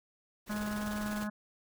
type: noise with tremolo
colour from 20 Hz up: pink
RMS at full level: -42 dBFS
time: 0.46-1.28 s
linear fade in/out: 50 ms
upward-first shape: square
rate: 20 Hz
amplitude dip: 45%
type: harmonic tone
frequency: 209.9 Hz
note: G#3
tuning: 19 cents sharp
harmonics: 1 / 3 / 4 / 5 / 6 / 7 / 8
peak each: -34 / -45 / -50 / -47 / -49 / -46 / -48 dBFS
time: 0.49-1.3 s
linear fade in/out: 10 ms
effects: none